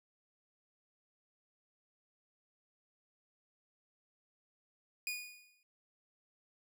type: tone with exponential decay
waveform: sawtooth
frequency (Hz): 2458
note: D#7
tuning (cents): -22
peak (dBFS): -31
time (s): 5.07-5.63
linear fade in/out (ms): 1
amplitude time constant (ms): 120
effects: none